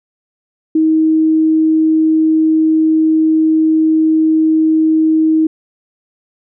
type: tone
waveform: sine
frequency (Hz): 316.5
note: D#4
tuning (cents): +30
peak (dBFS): -8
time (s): 0.75-5.47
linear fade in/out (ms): 5
effects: none